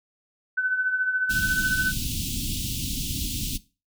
sine tone with tremolo, 1511 Hz, F#6, 36 cents sharp, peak -19 dBFS, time 0.57-1.92 s, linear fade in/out 10 ms, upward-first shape triangle, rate 14 Hz, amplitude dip 70%
pink band-stop noise, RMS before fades -29 dBFS, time 1.29-3.58 s, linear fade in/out 20 ms, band 300 to 2800 Hz, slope 48 dB/octave
effects noise-tail reverb RT60 0.3 s tail -18 dB re dry

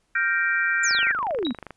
sine chord, G minor seventh, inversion third, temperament equal, 1396.9 / 1568 / 1864.7 / 2349 Hz, F6 / G6 / Bb6 / D7, 0 / 0 / 0 / 0 cents, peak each -26 / -23 / -26 / -29 dBFS, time 0.15-1.12 s, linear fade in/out 5 ms
sine exponential sweep, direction down, 7500 to 220 Hz, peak -23 dBFS, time 0.83-1.53 s, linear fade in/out 10 ms
click train, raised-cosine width 0.5 ms, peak -21 dBFS, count 21, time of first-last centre 0.91-1.707 s, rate 25.1 Hz
sine tone with exponential decay, 3842 Hz, B7, 48 cents flat, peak -24 dBFS, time 1.45-1.58 s, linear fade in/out 1 ms, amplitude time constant 27 ms
effects pink hiss -69 dBFS RMS until 1.76 s + resampled to 24000 Hz

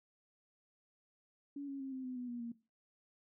sine tone with pitch steps, 283.2 / 275.6 / 268.2 / 261 / 254.1 / 247.3 / 240.6 / 234.2 Hz, C#4 / C#4 / C4 / C4 / B3 / B3 / B3 / A#3, +37 / -10 / +43 / -4 / +49 / +3 / -45 / +8 cents, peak -40 dBFS, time 1.56-2.52 s, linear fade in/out 5 ms, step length 120 ms, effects noise-tail reverb RT60 0.3 s tail -17 dB re dry

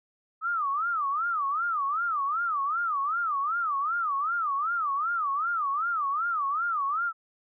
sine tone with vibrato, 1244.5 Hz, D#6, in tune, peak -25 dBFS, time 0.41-7.13 s, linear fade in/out 50 ms, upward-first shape sine, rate 2.6 Hz, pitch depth 220 cents each way, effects none

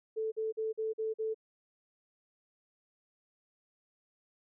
sine tone bursts, 440 Hz, A4, in tune, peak -31 dBFS, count 6, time 0.16-1.345 s, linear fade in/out 20 ms, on 160 ms, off 45 ms, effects none

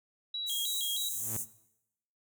sine tone with vibrato, 3574 Hz, A7, 26 cents sharp, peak -33 dBFS, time 0.34-1.09 s, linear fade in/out 5 ms, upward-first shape square, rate 3.2 Hz, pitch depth 150 cents each way
pink high-pass noise, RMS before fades -36 dBFS, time 0.46-1.46 s, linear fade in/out 50 ms, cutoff 6300 Hz, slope 96 dB/octave
sawtooth tone with exponential growth, 110 Hz, A2, in tune, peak -32 dBFS, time 1.05-1.37 s, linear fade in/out 5 ms, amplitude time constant 69 ms
effects noise-tail reverb RT60 0.8 s tail -17 dB re dry

